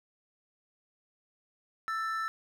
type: tone pair together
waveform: triangle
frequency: 1324 / 1772.3 Hz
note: E6 / A6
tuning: +7 / +12 cents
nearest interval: perfect fourth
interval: 505 cents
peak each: -30 / -35 dBFS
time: 1.88-2.28 s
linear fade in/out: 0 ms
effects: none